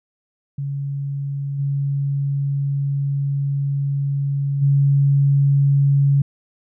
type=tone with level steps; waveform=sine; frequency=140 Hz; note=C#3; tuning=18 cents sharp; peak=-22 / -18 / -12 dBFS; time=0.58-6.22 s; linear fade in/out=5 ms; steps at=1.58 / 4.61 s; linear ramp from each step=20 ms; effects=none